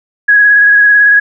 sine tone with vibrato, 1664 Hz, G#6, 3 cents sharp, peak -3 dBFS, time 0.28-1.2 s, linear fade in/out 10 ms, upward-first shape square, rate 18 Hz, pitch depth 15 cents each way, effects none

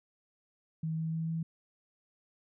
sine tone with pitch steps, 160 / 161.11 / 162.23 / 163.36 Hz, D#3 / E3 / E3 / E3, +49 / -39 / -27 / -15 cents, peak -31 dBFS, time 0.83-1.43 s, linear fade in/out 5 ms, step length 150 ms, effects none

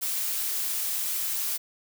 blue noise, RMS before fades -29 dBFS, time 0.01-1.58 s, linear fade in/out 20 ms, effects none

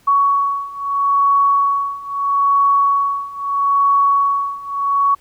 sine beating tone pair, 1119 / 1119.77 Hz, C#6 / C#6, +16 / +17 cents, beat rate 0.77 Hz, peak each -17 / -15 dBFS, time 0.07-5.15 s, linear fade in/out 10 ms, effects pink hiss -54 dBFS RMS until 5.2 s

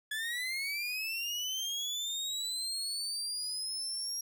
30% pulse linear sweep, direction up, 1702 to 5650 Hz, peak -31 dBFS, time 0.11-4.21 s, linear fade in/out 5 ms, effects none

